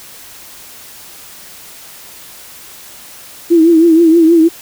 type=tone with vibrato; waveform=sine; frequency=330 Hz; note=E4; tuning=2 cents sharp; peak=-4 dBFS; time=3.5-4.49 s; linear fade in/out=20 ms; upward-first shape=triangle; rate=6.3 Hz; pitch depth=87 cents each way; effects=white hiss -35 dBFS RMS until 4.61 s